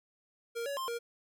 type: tone with pitch steps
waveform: square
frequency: 466.8 / 563 / 1053 / 469.9 Hz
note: A#4 / C#5 / C6 / A#4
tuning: +2 / +27 / +11 / +14 cents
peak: -35 dBFS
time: 0.55-0.99 s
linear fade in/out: 20 ms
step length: 110 ms
effects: none